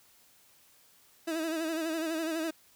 30% pulse tone with vibrato, 322.5 Hz, E4, 38 cents flat, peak -28 dBFS, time 1.27-2.51 s, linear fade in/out 10 ms, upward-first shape sine, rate 12 Hz, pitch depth 63 cents each way, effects white hiss -62 dBFS RMS until 2.75 s

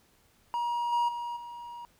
triangle tone with level steps, 952 Hz, A#5, 36 cents sharp, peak -26 / -22 / -31 / -38 dBFS, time 0.54-1.85 s, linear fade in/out 0 ms, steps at 0.92 / 1.08 / 1.36 s, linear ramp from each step 10 ms, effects pink hiss -65 dBFS RMS until 1.99 s

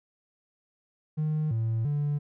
triangle tone with pitch steps, 153.9 / 112.6 / 145.9 Hz, D#3 / A2 / D3, -19 / +40 / -11 cents, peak -22 dBFS, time 1.17-2.19 s, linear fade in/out 20 ms, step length 340 ms, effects tanh soft clip ceiling -20 dBFS

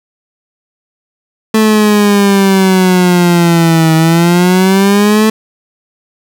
30% pulse exponential two-way sweep, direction down then up, 220 to 159.5 to 220 Hz, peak -3 dBFS, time 1.54-5.3 s, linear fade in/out 5 ms, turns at 3.95 s, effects none

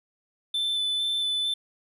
triangle tone with vibrato, 3520 Hz, A7, in tune, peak -23 dBFS, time 0.54-1.54 s, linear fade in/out 5 ms, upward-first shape square, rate 2.2 Hz, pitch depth 9 cents each way, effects none

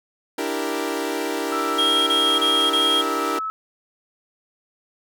sawtooth chord, E half-diminished seventh, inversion third, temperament equal, 293.7 / 329.6 / 392 / 466.2 Hz, D4 / E4 / G4 / Bb4, 0 / 0 / 0 / 0 cents, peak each -25 dBFS, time 0.38-3.39 s, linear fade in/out 5 ms
sine tone with pitch glide, 1326 to 1299.5 Hz, E6 to E6, +10 to -25 cents, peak -24 dBFS, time 1.52-3.5 s, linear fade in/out 0 ms, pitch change -35 cents, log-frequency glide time 2.11-2.43 s
triangle tone bursts, 3252 Hz, G#7, 37 cents flat, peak -16 dBFS, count 4, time 1.78-3.018 s, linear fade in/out 10 ms, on 290 ms, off 26 ms
effects none

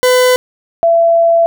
40% pulse / sine tone pair in turn, 503 / 671.4 Hz, B4 / E5, +32 / +32 cents, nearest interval perfect fourth, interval 500 cents, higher second, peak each -6 dBFS, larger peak neither, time 0.03-0.36 / 0.83-1.46 s, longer second, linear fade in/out 0 ms, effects none

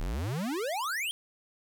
square exponential sweep, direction up, 35.46 to 3261 Hz, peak -31 dBFS, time 0-1.11 s, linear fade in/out 0 ms, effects none

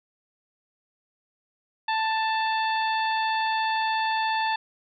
harmonic tone, 883 Hz, A5, 6 cents sharp, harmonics 1 / 2 / 3 / 4 / 5, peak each -24 / -30 / -34 / -36 / -38 dBFS, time 1.88-4.56 s, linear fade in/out 5 ms, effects none

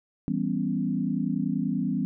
sine chord, C# half-diminished seventh, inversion first, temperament equal, 164.81 / 196 / 246.9 / 277.2 Hz, E3 / G3 / B3 / C#4, 0 / 0 / 0 / 0 cents, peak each -31 / -29 / -29 / -31 dBFS, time 0.28-2.05 s, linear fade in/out 0 ms, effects none

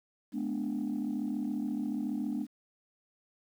sine chord, G# diminished, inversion none, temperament equal with one note detuned, 212.5 / 246.9 / 293.7 Hz, G#3 / B3 / D4, +40 / 0 / 0 cents, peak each -34 dBFS, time 0.32-2.47 s, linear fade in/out 50 ms, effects tanh soft clip ceiling -26 dBFS + 10-bit

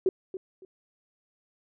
sine tone with echo, 376 Hz, F#4, 28 cents sharp, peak -19 dBFS, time 0.06-0.09 s, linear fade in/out 2 ms, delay 280 ms, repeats 2, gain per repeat -13 dB, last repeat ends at 0.65 s, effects none

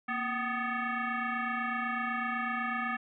sine tone with frequency modulation, 234.5 Hz, A#3, 11 cents sharp, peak -30 dBFS, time 0.08-2.97 s, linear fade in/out 10 ms, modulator 497 Hz, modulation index 4, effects none

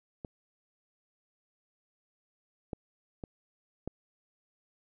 clicks, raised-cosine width 2 ms, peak -26 / -22 / -26 / -22 dBFS, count 4, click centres 0.248 / 2.732 / 3.238 / 3.876 s, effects none

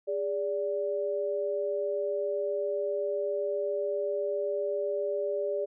sine tone pair together, 408.6 / 581 Hz, G#4 / D5, -28 / -19 cents, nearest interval tritone, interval 609 cents, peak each -31 / -30 dBFS, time 0.07-5.66 s, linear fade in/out 20 ms, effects none

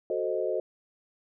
sine chord, F# diminished seventh, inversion none, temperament equal, 370 / 440 / 523.3 / 622.3 Hz, F#4 / A4 / C5 / Eb5, 0 / 0 / 0 / 0 cents, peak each -32 dBFS, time 0.1-0.6 s, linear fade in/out 2 ms, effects none

